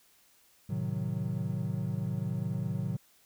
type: chord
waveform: triangle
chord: A diminished seventh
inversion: none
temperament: equal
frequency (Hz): 110 / 130.81 / 155.56 / 185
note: A2 / C3 / Eb3 / Gb3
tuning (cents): 0 / 0 / 0 / 0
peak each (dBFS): -34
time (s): 0.69-2.97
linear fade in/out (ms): 10
effects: white hiss -64 dBFS RMS until 3.25 s